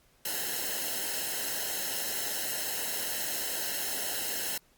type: noise with comb filter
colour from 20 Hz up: white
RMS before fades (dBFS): -33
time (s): 0.25-4.58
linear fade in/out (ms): 5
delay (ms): 0.85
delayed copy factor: -0.75
effects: pink hiss -65 dBFS RMS until 4.77 s + Opus 48 kbps